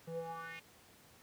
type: tone with band-pass filter sweep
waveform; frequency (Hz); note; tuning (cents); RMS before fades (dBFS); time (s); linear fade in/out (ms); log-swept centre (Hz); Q
square; 164.81; E3; 0; -44; 0.07-0.6; 10; 330 to 2600; 4.4
effects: pink hiss -62 dBFS RMS until 1.22 s + high-pass 80 Hz 12 dB/octave